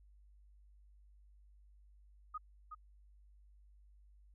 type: tone with echo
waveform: sine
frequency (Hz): 1244.5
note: D#6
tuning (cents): 0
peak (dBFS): -39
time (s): 2.34-2.38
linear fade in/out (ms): 10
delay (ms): 370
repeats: 1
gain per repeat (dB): -6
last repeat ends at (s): 2.75
effects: added 50 Hz sine -60 dBFS peak until 4.34 s